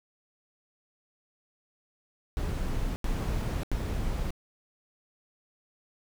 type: noise bursts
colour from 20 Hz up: brown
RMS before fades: -30 dBFS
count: 3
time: 2.37-4.306 s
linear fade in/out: 0 ms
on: 590 ms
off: 83 ms
effects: none